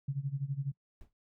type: tone with tremolo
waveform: sine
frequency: 138.59 Hz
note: C#3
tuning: in tune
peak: -29 dBFS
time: 0.08-0.72 s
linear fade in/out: 5 ms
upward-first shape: sine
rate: 12 Hz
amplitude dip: 85%
type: noise with exponential decay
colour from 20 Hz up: brown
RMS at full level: -46 dBFS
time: 1.01-1.13 s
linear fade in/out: 0 ms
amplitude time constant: 25 ms
effects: noise-tail reverb RT60 0.1 s tail -23 dB re dry